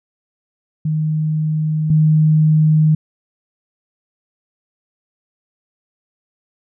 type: tone pair in turn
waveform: sine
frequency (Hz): 155.2 / 155.2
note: D#3 / D#3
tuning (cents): -4 / -4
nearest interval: unison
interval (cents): 0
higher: neither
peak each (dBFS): -15 / -9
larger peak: second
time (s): 0.85-1.9 / 1.9-2.95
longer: neither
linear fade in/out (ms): 5
effects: none